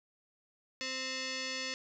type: tone with frequency modulation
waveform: sine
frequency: 1305 Hz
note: E6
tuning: 18 cents flat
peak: -35 dBFS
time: 0.81-1.74 s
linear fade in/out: 0 ms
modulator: 783 Hz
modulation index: 5.9
effects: none